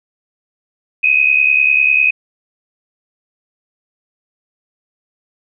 sine tone pair together, 2489 / 2559 Hz, D#7 / D#7, 0 / +48 cents, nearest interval unison, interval 48 cents, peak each -12 dBFS, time 1.03-2.11 s, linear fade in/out 10 ms, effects none

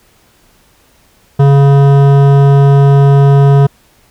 triangle tone with hard clipping, 139.7 Hz, C#3, 14 cents sharp, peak -5 dBFS, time 1.39-3.67 s, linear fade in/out 10 ms, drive 18 dB, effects pink hiss -49 dBFS RMS until 4.1 s

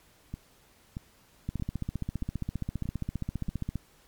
two click trains, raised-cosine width 5 ms, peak -23 / -19 dBFS, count 6 / 35, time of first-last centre 0.34-3.485 / 1.49-3.757 s, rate 1.59 / 15 Hz, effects pink hiss -61 dBFS RMS until 4.07 s + MP3 96 kbps

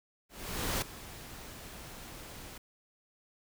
pink noise with ADSR envelope, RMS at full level -31 dBFS, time 0.29-2.58 s, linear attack 530 ms, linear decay 3 ms, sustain -16 dB, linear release 5 ms, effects none

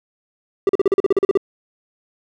triangle tone bursts, 392 Hz, G4, in tune, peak -9 dBFS, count 12, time 0.67-1.374 s, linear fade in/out 2 ms, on 22 ms, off 40 ms, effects none

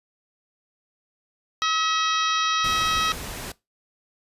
harmonic tone, 641 Hz, E5, 49 cents flat, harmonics 2 / 3 / 4 / 5 / 6 / 7 / 8 / 9, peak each -23 / -31 / -32 / -29 / -28 / -39 / -35 / -34 dBFS, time 1.62-3.12 s, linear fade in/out 0 ms
pink noise, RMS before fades -34 dBFS, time 2.64-3.52 s, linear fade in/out 5 ms
effects noise-tail reverb RT60 0.2 s tail -20 dB re dry + resampled to 32000 Hz

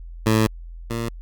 15% pulse tone pair in turn, 110 / 115.95 Hz, A2 / A#2, 0 / -9 cents, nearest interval minor second, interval 91 cents, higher second, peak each -9 / -18 dBFS, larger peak first, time 0.26-0.47 / 0.9-1.09 s, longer first, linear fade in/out 5 ms, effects added 42 Hz sine -34 dBFS peak until 1.21 s

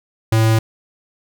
square tone, 111.5 Hz, A2, 23 cents sharp, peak -12 dBFS, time 0.32-0.59 s, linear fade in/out 5 ms, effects none

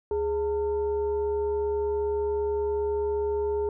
sine tone with frequency modulation, 415.3 Hz, G#4, in tune, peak -24 dBFS, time 0.11-3.69 s, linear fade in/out 2 ms, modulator 486 Hz, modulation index 0.47, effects none

